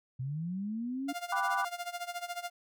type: linear sweep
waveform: sine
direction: up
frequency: 123.47 to 287.7 Hz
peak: -33 dBFS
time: 0.19-1.13 s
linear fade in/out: 10 ms
type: tone with tremolo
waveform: sawtooth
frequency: 701 Hz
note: F5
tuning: 6 cents sharp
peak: -30 dBFS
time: 1.08-2.5 s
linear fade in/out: 10 ms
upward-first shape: sine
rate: 14 Hz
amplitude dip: 85%
type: chord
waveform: sine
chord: G major seventh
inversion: none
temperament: equal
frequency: 784 / 987.8 / 1174.7 / 1480 Hz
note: G5 / B5 / D6 / F#6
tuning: 0 / 0 / 0 / 0 cents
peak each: -34 dBFS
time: 1.32-1.65 s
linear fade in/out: 5 ms
effects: none